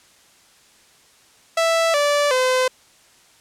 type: tone with pitch steps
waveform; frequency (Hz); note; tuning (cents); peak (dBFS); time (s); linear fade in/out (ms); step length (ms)
sawtooth; 660 / 581.2 / 511.9; E5 / D5 / C5; +2 / -18 / -38; -12; 1.57-2.68; 5; 370
effects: white hiss -53 dBFS RMS until 3.4 s + low-pass 9000 Hz 12 dB/octave